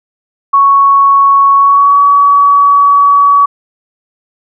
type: tone with pitch glide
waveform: sine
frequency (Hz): 1110 to 1134.6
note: C#6 to C#6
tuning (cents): +2 to +40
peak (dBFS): -3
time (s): 0.53-3.46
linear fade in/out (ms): 10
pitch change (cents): +38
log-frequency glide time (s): 1.56-2
effects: none